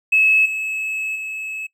triangle tone with level steps, 2588 Hz, E7, 32 cents flat, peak -8 / -20 / -24 dBFS, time 0.12-1.67 s, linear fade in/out 10 ms, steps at 0.45 / 1.15 s, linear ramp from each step 10 ms, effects noise-tail reverb RT60 0.1 s tail -22 dB re dry + tanh soft clip ceiling -9 dBFS

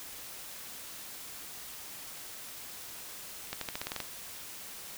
accelerating click train, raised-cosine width 0.2 ms, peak -17 dBFS, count 9, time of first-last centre 3.53-4.003 s, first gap 83 ms, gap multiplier 0.9, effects white hiss -45 dBFS RMS until 4.97 s

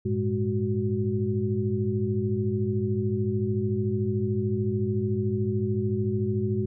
sine tone cluster, 100.8 / 114.4 / 207.6 / 371.4 Hz, G2 / A#2 / G#3 / F#4, +49 / -32 / 0 / +7 cents, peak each -29 dBFS, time 0.05-6.66 s, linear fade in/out 10 ms, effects none

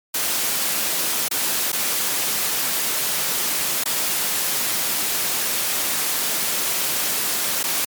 white noise with dropouts, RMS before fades -22 dBFS, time 0.14-7.85 s, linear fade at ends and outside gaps 5 ms, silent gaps 1.284-1.311 / 1.72-1.728 / 3.838-3.856 / 7.631-7.638 s, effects high-pass 150 Hz 12 dB/octave + MP3 96 kbps

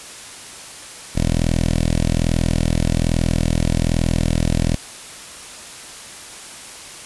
10% pulse tone with notch filter, 41.2 Hz, E1, in tune, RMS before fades -18 dBFS, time 1.15-4.76 s, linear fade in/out 10 ms, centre 1200 Hz, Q 0.75, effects white hiss -36 dBFS RMS until 7.05 s + resampled to 24000 Hz

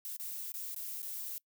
violet noise with dropouts, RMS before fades -41 dBFS, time 0.05-1.38 s, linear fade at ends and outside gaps 0 ms, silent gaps 0.165-0.197 / 0.519-0.54 / 0.745-0.763 / 1.02-1.028 s, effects noise-tail reverb RT60 0.1 s tail -23 dB re dry

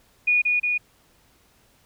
sine tone with echo, 2454 Hz, D#7, 25 cents flat, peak -16 dBFS, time 0.27-0.42 s, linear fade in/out 10 ms, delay 180 ms, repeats 2, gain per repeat -2 dB, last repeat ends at 0.78 s, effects pink hiss -60 dBFS RMS until 1.85 s

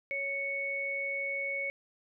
sine tone pair together, 556 / 2217 Hz, C#5 / C#7, +5 / 0 cents, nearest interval 2 octaves, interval 2395 cents, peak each -39 / -32 dBFS, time 0.11-1.7 s, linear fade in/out 0 ms, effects none

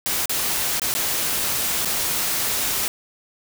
white noise with dropouts, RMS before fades -23 dBFS, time 0.06-2.88 s, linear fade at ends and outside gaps 0 ms, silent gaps 0.257-0.295 / 0.797-0.818 / 0.94-0.95 / 1.849-1.856 s, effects none

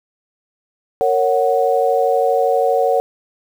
sine chord, F# major, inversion first, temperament just, 462.5 / 555 / 740 Hz, A#4 / C#5 / F#5, -14 / +2 / 0 cents, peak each -17 dBFS, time 1.01-3 s, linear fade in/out 0 ms, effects 7-bit

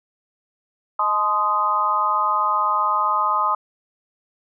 harmonic tone with a mistuned harmonic, 207.7 Hz, G#3, in tune, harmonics 3 / 4 / 5 / 6, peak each -32 / -25 / -21 / -20 dBFS, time 0.99-3.55 s, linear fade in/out 5 ms, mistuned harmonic 4, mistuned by +48 cents, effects none

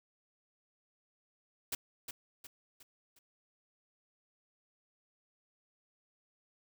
white noise with echo, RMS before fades -36 dBFS, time 1.72-1.75 s, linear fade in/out 5 ms, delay 360 ms, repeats 4, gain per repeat -7 dB, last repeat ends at 3.19 s, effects none

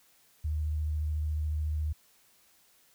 sine tone with vibrato, 76.5 Hz, D#2, 29 cents flat, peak -28 dBFS, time 0.44-1.93 s, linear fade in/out 10 ms, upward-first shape sine, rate 14 Hz, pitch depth 18 cents each way, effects white hiss -64 dBFS RMS until 2.94 s

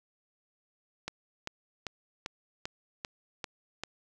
click train, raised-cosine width 0.2 ms, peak -18 dBFS, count 8, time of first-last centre 1.08-3.836 s, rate 2.54 Hz, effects none

